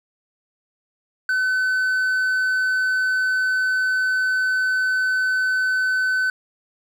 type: tone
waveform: triangle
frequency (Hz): 1515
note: F#6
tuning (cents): +40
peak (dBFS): -16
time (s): 1.29-6.3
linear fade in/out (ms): 2
effects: none